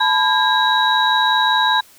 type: tone cluster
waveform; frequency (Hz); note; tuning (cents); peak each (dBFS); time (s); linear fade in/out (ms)
sine; 872 / 997 / 1621 / 3867; A5 / B5 / G#6 / B7; -16 / +16 / -42 / -37; -18; 0-1.81; 10
effects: tanh soft clip ceiling -3 dBFS + white hiss -48 dBFS RMS until 1.98 s